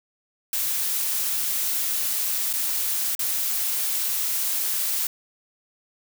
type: noise with dropouts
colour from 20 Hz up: blue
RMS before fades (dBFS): -25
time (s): 0.53-5.07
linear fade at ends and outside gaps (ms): 2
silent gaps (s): 2.53-2.536 / 3.151-3.192
effects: none